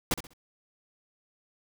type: noise with echo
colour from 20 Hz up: pink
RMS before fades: -26 dBFS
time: 0.11-0.14 s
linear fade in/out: 2 ms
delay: 65 ms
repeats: 3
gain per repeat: -11 dB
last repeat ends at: 0.335 s
effects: none